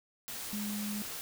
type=tone in noise; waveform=sine; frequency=207.7 Hz; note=G#3; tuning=in tune; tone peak=-35 dBFS; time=0.53-1.02 s; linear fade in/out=0 ms; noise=white; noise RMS=-41 dBFS; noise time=0.28-1.21 s; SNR=+3 dB; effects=none